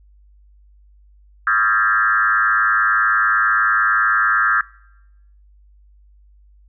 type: tone with frequency modulation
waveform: sine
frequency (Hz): 1480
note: F#6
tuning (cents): 0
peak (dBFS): -13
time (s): 1.47-4.61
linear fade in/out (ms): 2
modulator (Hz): 109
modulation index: 2.4
effects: noise-tail reverb RT60 0.9 s tail -24 dB re dry + added 50 Hz sine -47 dBFS peak until 6.68 s